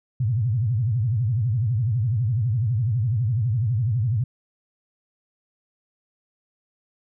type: tone with vibrato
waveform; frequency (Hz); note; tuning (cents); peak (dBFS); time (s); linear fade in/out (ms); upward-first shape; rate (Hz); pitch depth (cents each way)
sine; 114.8; A#2; -26; -19; 0.2-4.24; 5; sine; 12; 240
effects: none